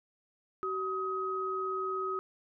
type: tone pair together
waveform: sine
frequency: 379.7 / 1263.2 Hz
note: F#4 / D#6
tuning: +45 / +26 cents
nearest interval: octave + major sixth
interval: 2081 cents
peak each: -35 / -33 dBFS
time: 0.63-2.19 s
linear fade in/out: 0 ms
effects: none